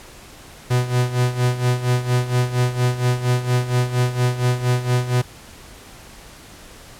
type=tone with tremolo; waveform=45% pulse; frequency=124.2 Hz; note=B2; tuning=10 cents sharp; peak=-14 dBFS; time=0.7-5.22 s; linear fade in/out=10 ms; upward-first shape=sine; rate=4.3 Hz; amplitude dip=75%; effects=pink hiss -42 dBFS RMS until 6.99 s + low-pass 12000 Hz 12 dB/octave